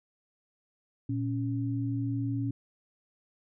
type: tone pair together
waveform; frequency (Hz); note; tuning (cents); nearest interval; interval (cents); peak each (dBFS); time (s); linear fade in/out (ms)
sine; 116.54 / 277.7; A#2 / C#4; 0 / +3; octave + minor third; 1503; -30 / -32; 1.09-2.51; 5
effects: none